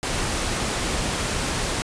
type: noise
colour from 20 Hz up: pink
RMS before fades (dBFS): -25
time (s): 0.03-1.82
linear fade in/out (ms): 0
effects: resampled to 22050 Hz